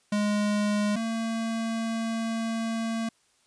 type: tone pair in turn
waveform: square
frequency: 207.7 / 226.4 Hz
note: G#3 / A3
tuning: 0 / +50 cents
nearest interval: minor second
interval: 150 cents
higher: second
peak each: -24 / -28 dBFS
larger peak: first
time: 0.12-0.96 / 0.96-3.09 s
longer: second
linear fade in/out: 5 ms
effects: white hiss -66 dBFS RMS until 3.46 s + resampled to 22050 Hz